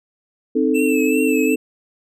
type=chord; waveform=sine; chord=A diminished; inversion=first; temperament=equal with one note detuned; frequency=261.6 / 310.2 / 440 Hz; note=C4 / Eb4 / A4; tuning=0 / -5 / 0 cents; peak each=-18 / -19 / -19 dBFS; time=0.55-1.56 s; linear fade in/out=10 ms
type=tone with vibrato; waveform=square; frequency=2644 Hz; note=E7; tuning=5 cents sharp; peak=-24 dBFS; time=0.74-1.56 s; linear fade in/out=20 ms; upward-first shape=triangle; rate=2.6 Hz; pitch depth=62 cents each way
effects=none